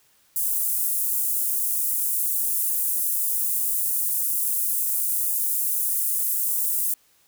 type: high-pass noise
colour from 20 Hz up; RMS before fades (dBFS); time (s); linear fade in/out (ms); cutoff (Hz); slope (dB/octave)
pink; -24; 0.36-6.94; 2; 10000; 24
effects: white hiss -61 dBFS RMS until 7.27 s